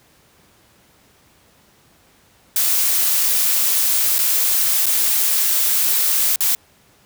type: noise with dropouts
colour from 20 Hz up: blue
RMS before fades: -17 dBFS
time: 2.56-6.55 s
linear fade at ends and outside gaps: 1 ms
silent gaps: 4.183-4.189 / 4.858-4.865 / 6.359-6.406 s
effects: pink hiss -54 dBFS RMS until 7.05 s + high-pass 60 Hz 12 dB/octave